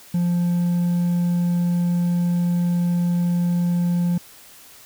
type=tone with hard clipping; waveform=triangle; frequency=174.61 Hz; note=F3; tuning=in tune; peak=-18 dBFS; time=0.14-4.18 s; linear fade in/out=5 ms; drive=5 dB; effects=white hiss -46 dBFS RMS until 4.85 s

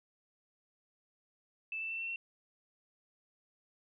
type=tone with pitch steps; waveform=sine; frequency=2637 / 2657 / 2677 / 2697 / 2717 Hz; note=E7 / E7 / E7 / E7 / F7; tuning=0 / +13 / +26 / +39 / -48 cents; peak=-36 dBFS; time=1.72-2.16 s; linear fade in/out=2 ms; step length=88 ms; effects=none

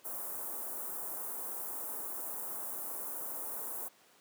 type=band-stop noise; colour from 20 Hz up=white; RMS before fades=-40 dBFS; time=0.04-3.89 s; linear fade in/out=20 ms; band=1200 to 9600 Hz; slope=24 dB/octave; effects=pink hiss -63 dBFS RMS until 4.2 s + high-pass 300 Hz 12 dB/octave

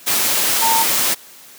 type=tone in noise; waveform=sine; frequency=906 Hz; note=A#5; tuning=50 cents flat; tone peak=-15 dBFS; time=0.61-0.84 s; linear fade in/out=20 ms; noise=white; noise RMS=-17 dBFS; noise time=0.06-1.15 s; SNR=-1 dB; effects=white hiss -42 dBFS RMS until 1.58 s + high-pass 150 Hz 12 dB/octave

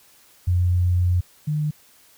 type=tone pair in turn; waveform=sine; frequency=89.2 / 150.97 Hz; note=F2 / D3; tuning=+37 / +48 cents; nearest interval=major sixth; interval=911 cents; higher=second; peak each=-16 / -20 dBFS; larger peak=first; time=0.47-1.21 / 1.47-1.71 s; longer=first; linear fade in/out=10 ms; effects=white hiss -54 dBFS RMS until 2.17 s

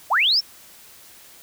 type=linear sweep; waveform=sine; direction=up; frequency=554.4 to 5588 Hz; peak=-15 dBFS; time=0.1-0.41 s; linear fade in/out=20 ms; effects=white hiss -47 dBFS RMS until 1.42 s

